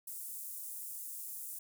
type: high-pass noise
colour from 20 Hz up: pink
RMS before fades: -44 dBFS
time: 0.07-1.59 s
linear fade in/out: 5 ms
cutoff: 9000 Hz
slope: 24 dB/octave
effects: none